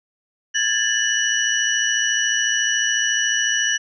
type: tone cluster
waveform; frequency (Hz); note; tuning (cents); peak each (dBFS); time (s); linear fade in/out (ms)
sine; 1655 / 1769 / 2954 / 5830; G#6 / A6 / F#7 / F#8; -6 / +9 / -3 / -26; -23; 0.54-3.78; 20
effects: none